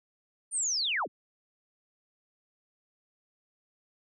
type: linear sweep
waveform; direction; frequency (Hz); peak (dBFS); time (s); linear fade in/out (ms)
sine; down; 9210 to 77; -27; 0.51-1.08; 50
effects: none